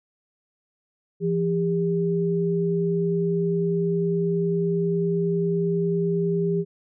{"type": "tone pair together", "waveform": "sine", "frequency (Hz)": [169.44, 401.6], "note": ["E3", "G4"], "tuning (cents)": [48, 42], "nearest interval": "octave + minor third", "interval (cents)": 1494, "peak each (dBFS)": -23, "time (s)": [1.2, 6.65], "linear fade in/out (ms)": 50, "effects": []}